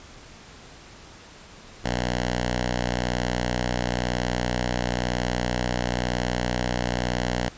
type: tone with notch filter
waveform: 5% pulse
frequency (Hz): 61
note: B1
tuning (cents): -21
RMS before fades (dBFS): -26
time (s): 1.84-7.49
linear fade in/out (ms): 10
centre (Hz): 370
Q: 1.6
effects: pink hiss -46 dBFS RMS until 7.57 s + resampled to 16000 Hz